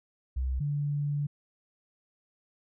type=tone pair in turn; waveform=sine; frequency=64.6 / 145.02 Hz; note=C2 / D3; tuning=-21 / -22 cents; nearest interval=octave + major second; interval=1399 cents; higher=second; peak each=-27 dBFS; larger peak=neither; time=0.36-0.6 / 0.6-1.27 s; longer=second; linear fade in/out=10 ms; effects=none